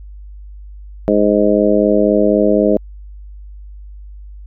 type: harmonic tone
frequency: 103.9 Hz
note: G#2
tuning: 1 cent sharp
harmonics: 2 / 3 / 4 / 5 / 6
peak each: -16 / -16 / -16 / -16 / -16 dBFS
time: 1.08-2.77 s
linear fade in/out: 0 ms
effects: added 50 Hz sine -31 dBFS peak until 4.46 s